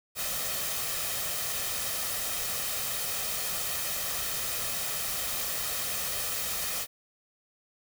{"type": "noise with comb filter", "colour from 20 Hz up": "white", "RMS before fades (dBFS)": -32, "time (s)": [0.15, 6.87], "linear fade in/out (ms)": 50, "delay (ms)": 1.6, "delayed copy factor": 0.5, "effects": []}